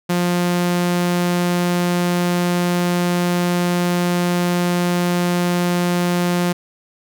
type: tone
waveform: sawtooth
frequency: 176.2 Hz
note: F3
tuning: 16 cents sharp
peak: -12 dBFS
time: 0.09-6.53 s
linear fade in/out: 10 ms
effects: none